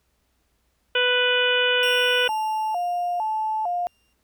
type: harmonic tone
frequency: 495 Hz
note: B4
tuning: 4 cents sharp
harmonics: 1 / 2 / 3 / 4 / 5 / 6 / 7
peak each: -23 / -32 / -23 / -34 / -26 / -23 / -33 dBFS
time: 0.95-2.28 s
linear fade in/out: 5 ms
type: tone with exponential decay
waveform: sawtooth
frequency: 2790 Hz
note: F7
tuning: 2 cents flat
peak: -25 dBFS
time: 1.83-4.13 s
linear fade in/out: 0 ms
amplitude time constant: 500 ms
type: tone with vibrato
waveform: sine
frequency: 784 Hz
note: G5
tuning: in tune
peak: -22 dBFS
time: 2.29-3.87 s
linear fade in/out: 0 ms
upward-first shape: square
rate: 1.1 Hz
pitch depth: 180 cents each way
effects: added 60 Hz sine -70 dBFS peak until 4.23 s + pink hiss -70 dBFS RMS until 4.23 s